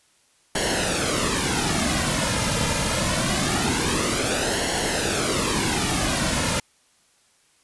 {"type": "noise with flanger", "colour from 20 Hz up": "pink", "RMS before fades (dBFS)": -23, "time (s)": [0.55, 6.6], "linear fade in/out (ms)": 5, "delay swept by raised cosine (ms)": [0.81, 2.71], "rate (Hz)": 0.24, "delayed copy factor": -0.65, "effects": ["white hiss -61 dBFS RMS until 7.63 s", "resampled to 24000 Hz"]}